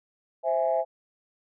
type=chord; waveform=sine; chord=C augmented; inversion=none; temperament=equal; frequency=523.3 / 659.3 / 830.6 Hz; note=C5 / E5 / G#5; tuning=0 / 0 / 0 cents; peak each=-27 / -24 / -29 dBFS; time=0.43-0.85 s; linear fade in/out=50 ms; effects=tanh soft clip ceiling -13 dBFS